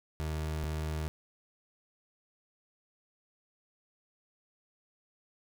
30% pulse tone pair in turn, 77.78 / 77.78 Hz, D#2 / D#2, 0 / 0 cents, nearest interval unison, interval 0 cents, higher neither, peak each -30 / -30 dBFS, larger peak neither, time 0.2-0.64 / 0.64-1.08 s, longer neither, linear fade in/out 0 ms, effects none

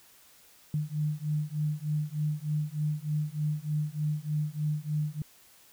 sine beating tone pair, 149.4 / 152.7 Hz, D3 / D#3, +30 / -32 cents, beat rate 3.3 Hz, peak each -31 dBFS, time 0.74-5.22 s, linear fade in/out 2 ms, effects white hiss -58 dBFS RMS until 5.72 s

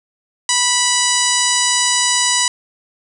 harmonic tone, 983 Hz, B5, 8 cents flat, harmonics 1 / 2 / 3 / 4 / 5 / 6 / 7 / 8 / 9, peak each -22 / -22 / -22 / -22 / -22 / -22 / -22 / -22 / -22 dBFS, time 0.49-2.48 s, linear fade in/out 2 ms, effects 7-bit

